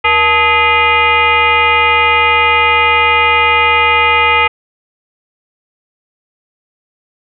sine tone with frequency modulation, 1661.2 Hz, G#6, in tune, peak -7 dBFS, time 0.04-4.48 s, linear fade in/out 10 ms, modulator 395 Hz, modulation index 2.6, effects none

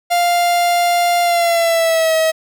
45% pulse tone with pitch glide, 698.5 to 640.5 Hz, F5 to E5, 0 to -50 cents, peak -12 dBFS, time 0.1-2.32 s, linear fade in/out 20 ms, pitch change -150 cents, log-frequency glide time 1.22-2.14 s, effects none

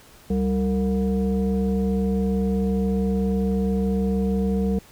sine tone with frequency modulation, 193.8 Hz, G3, 20 cents flat, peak -19 dBFS, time 0.3-4.79 s, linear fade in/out 5 ms, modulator 263 Hz, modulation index 0.88, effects pink hiss -50 dBFS RMS until 4.91 s

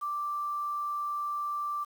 sine tone with quantisation, 1174.7 Hz, D6, in tune, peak -30 dBFS, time 0.01-1.85 s, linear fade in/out 20 ms, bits 9, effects none

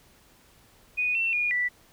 sine tone with pitch steps, 2477 / 2697 / 2438 / 1967 Hz, D#7 / E7 / D#7 / B6, -8 / +39 / -36 / -7 cents, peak -23 dBFS, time 0.97-1.69 s, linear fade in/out 20 ms, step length 180 ms, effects pink hiss -58 dBFS RMS until 1.92 s

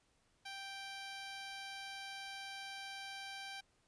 10% pulse tone, 784 Hz, G5, in tune, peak -37 dBFS, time 0.45-3.61 s, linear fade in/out 10 ms, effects pink hiss -75 dBFS RMS until 3.87 s + resampled to 22050 Hz

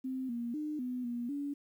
sine tone with pitch steps, 260.4 / 236.6 / 302.5 / 250.1 / 239.5 / 285 Hz, C4 / A#3 / D#4 / B3 / A#3 / C#4, -8 / +26 / -49 / +22 / +47 / +48 cents, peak -34 dBFS, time 0.04-1.54 s, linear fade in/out 10 ms, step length 250 ms, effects 11-bit

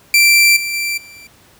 sawtooth tone with level steps, 2349 Hz, D7, in tune, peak -4 / -16 / -14 / -33 dBFS, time 0.14-1.27 s, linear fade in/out 2 ms, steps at 0.56 / 0.73 / 0.97 s, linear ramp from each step 10 ms, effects pink hiss -48 dBFS RMS until 1.59 s + high-pass 60 Hz 12 dB/octave

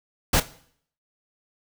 pink noise with echo, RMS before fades -19 dBFS, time 0.33-0.4 s, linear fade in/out 5 ms, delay 27 ms, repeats 2, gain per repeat -15 dB, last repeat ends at 0.454 s, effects noise-tail reverb RT60 0.6 s tail -17 dB re dry

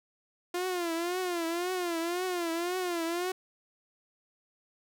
sawtooth tone with vibrato, 349.2 Hz, F4, in tune, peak -26 dBFS, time 0.54-3.32 s, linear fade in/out 5 ms, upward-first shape triangle, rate 1.9 Hz, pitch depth 120 cents each way, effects none

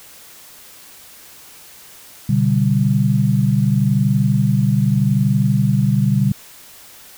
sine chord, G major, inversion first, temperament equal with one note detuned, 123.47 / 144.31 / 196 Hz, B2 / D3 / G3, 0 / -30 / 0 cents, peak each -17 dBFS, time 2.29-6.32 s, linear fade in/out 5 ms, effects white hiss -42 dBFS RMS until 7.17 s

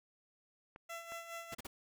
clicks, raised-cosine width 0.5 ms, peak -36 dBFS, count 2, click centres 0.761 / 1.121 s
15% pulse tone with tremolo, 672 Hz, E5, 33 cents sharp, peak -36 dBFS, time 0.89-1.55 s, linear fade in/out 10 ms, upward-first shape sine, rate 4.8 Hz, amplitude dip 60%
pink noise bursts, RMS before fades -46 dBFS, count 3, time 1.52-1.67 s, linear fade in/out 5 ms, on 24 ms, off 39 ms
effects none

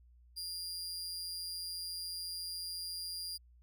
sawtooth tone with amplitude modulation, 4800 Hz, D8, 37 cents sharp, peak -34 dBFS, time 0.36-3.38 s, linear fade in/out 20 ms, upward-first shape sine, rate 174 Hz, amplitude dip 55%, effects added 60 Hz sine -59 dBFS peak until 3.62 s

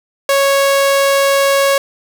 sawtooth tone, 553 Hz, C#5, 4 cents flat, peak -6 dBFS, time 0.29-1.78 s, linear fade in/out 2 ms, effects none

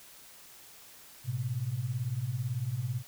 sine beating tone pair, 110 / 128 Hz, A2 / C3, 0 / -38 cents, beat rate 18 Hz, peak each -35 / -32 dBFS, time 1.24-3.03 s, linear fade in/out 50 ms, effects white hiss -53 dBFS RMS until 3.07 s

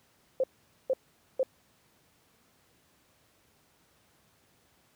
sine tone bursts, 523.3 Hz, C5, in tune, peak -23 dBFS, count 3, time 0.4-1.431 s, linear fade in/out 2 ms, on 37 ms, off 460 ms, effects pink hiss -66 dBFS RMS until 4.95 s + high-pass 80 Hz 12 dB/octave

